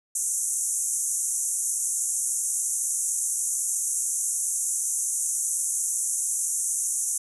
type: band-pass noise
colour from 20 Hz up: white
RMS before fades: -27 dBFS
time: 0.15-7.18 s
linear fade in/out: 5 ms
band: 6100 to 11000 Hz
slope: 96 dB/octave
effects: none